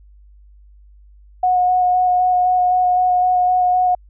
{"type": "tone with vibrato", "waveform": "sine", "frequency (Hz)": 728, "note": "F#5", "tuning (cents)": -28, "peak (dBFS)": -12, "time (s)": [1.43, 3.95], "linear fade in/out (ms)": 5, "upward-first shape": "square", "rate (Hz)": 3.9, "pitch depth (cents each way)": 10, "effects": ["added 50 Hz sine -43 dBFS peak until 4.09 s"]}